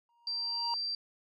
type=tone with exponential growth; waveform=triangle; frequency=942 Hz; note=A#5; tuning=18 cents sharp; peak=-29 dBFS; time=0.09-0.74 s; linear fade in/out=1 ms; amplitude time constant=140 ms
type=tone; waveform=sine; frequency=4699 Hz; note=D8; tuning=in tune; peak=-32 dBFS; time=0.27-0.95 s; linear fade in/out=2 ms
effects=none